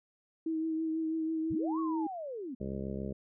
sine tone with vibrato, 320.3 Hz, E4, 50 cents flat, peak -30 dBFS, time 0.46-2.07 s, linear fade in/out 5 ms, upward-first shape triangle, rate 6.1 Hz, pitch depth 27 cents each way
sine linear two-way sweep, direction up then down, 49 to 1135 to 235 Hz, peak -37 dBFS, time 1.5-2.55 s, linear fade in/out 10 ms, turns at 1.79 s
harmonic tone, 67 Hz, C2, 42 cents sharp, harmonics 1 / 2 / 3 / 4 / 5 / 6 / 7 / 8 / 9, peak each -43 / -43 / -38 / -48 / -46 / -43 / -47 / -48 / -48 dBFS, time 2.6-3.13 s, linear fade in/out 10 ms
effects none

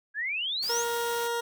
sine exponential sweep, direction up, 1614 to 7040 Hz, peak -28 dBFS, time 0.14-0.85 s, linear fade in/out 50 ms
white noise, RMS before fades -41 dBFS, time 0.62-1.28 s, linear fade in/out 10 ms
20% pulse tone, 470 Hz, A#4, 14 cents sharp, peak -23 dBFS, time 0.69-1.41 s, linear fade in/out 10 ms
effects none

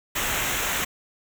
pink noise with comb filter, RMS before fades -26 dBFS, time 0.15-0.85 s, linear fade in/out 10 ms, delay 0.21 ms, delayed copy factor -0.65, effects none

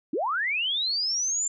sine linear sweep, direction up, 248.5 to 7300 Hz, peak -24 dBFS, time 0.13-1.48 s, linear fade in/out 5 ms, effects none

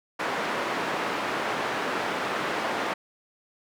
white band-pass noise, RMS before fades -29 dBFS, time 0.19-2.94 s, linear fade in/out 10 ms, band 230 to 1500 Hz, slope 12 dB/octave, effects none

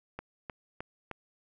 click train, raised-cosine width 0.5 ms, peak -23 dBFS, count 4, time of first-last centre 0.19-1.113 s, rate 3.25 Hz, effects none

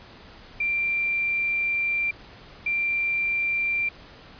sine tone pair in turn, 2364 / 2364 Hz, D7 / D7, +11 / +11 cents, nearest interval unison, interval 0 cents, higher neither, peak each -22 / -22 dBFS, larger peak neither, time 0.6-2.11 / 2.66-3.89 s, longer first, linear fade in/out 5 ms, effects pink hiss -47 dBFS RMS until 4.39 s + resampled to 11025 Hz

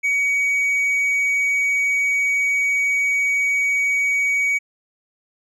triangle tone, 2257 Hz, C#7, 31 cents sharp, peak -15 dBFS, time 0.03-4.59 s, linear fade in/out 20 ms, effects resampled to 24000 Hz

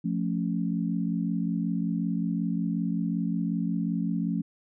sine chord, F augmented, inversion none, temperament equal, 174.61 / 220 / 277.2 Hz, F3 / A3 / C#4, 0 / 0 / 0 cents, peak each -28 / -30 / -32 dBFS, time 0.04-4.42 s, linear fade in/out 10 ms, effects none

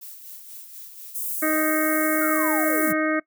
violet noise with tremolo, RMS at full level -39 dBFS, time 0.01-1.66 s, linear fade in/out 10 ms, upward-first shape sine, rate 4.1 Hz, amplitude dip 45%
white high-pass noise, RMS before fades -29 dBFS, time 1.14-2.93 s, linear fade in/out 20 ms, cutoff 9000 Hz, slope 24 dB/octave
harmonic tone, 311.1 Hz, D#4, in tune, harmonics 1 / 2 / 4 / 5 / 6 / 7, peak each -23 / -26 / -29 / -30 / -31 / -31 dBFS, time 1.42-3.2 s, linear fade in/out 10 ms
sine linear sweep, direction down, 1453 to 155.56 Hz, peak -29 dBFS, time 2.21-2.93 s, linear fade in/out 5 ms
effects noise-tail reverb RT60 0.1 s tail -20 dB re dry

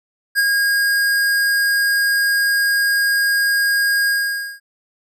square tone with ADSR envelope, 1629 Hz, G#6, 34 cents flat, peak -12 dBFS, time 0.35-4.6 s, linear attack 39 ms, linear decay 26 ms, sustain -3 dB, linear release 520 ms, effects none

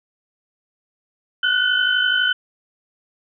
sine tone cluster, 1459 / 1511 / 3044 Hz, F#6 / F#6 / F#7, -25 / +36 / +48 cents, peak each -20 dBFS, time 1.43-2.33 s, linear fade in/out 5 ms, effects none

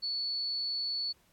sine tone, 4435 Hz, C#8, in tune, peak -31 dBFS, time 0.02-1.13 s, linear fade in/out 20 ms, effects pink hiss -68 dBFS RMS until 1.32 s + AAC 64 kbps

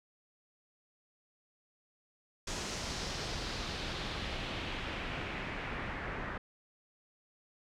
pink noise with low-pass filter sweep, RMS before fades -39 dBFS, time 2.47-6.38 s, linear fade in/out 5 ms, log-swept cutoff 6600 to 1700 Hz, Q 1.8, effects none

